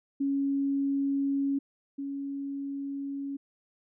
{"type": "tone pair in turn", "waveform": "sine", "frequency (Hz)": [277.2, 278.2], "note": ["C#4", "C#4"], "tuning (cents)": [0, 6], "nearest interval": "unison", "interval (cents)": 6, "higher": "second", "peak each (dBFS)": [-25, -32], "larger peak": "first", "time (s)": [[0.2, 1.59], [1.98, 3.37]], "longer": "neither", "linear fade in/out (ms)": 10, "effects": []}